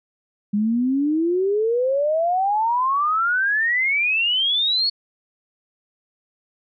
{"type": "exponential sweep", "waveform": "sine", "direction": "up", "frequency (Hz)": [201.7, 4435], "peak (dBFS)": -17, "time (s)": [0.53, 4.9], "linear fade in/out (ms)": 10, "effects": []}